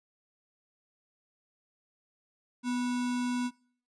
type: tone with sample-and-hold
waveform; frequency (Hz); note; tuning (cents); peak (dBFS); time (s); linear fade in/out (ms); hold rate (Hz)
sine; 246.9; B3; 0; -28; 2.63-3.51; 50; 1225
effects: noise-tail reverb RT60 0.5 s tail -22 dB re dry + resampled to 22050 Hz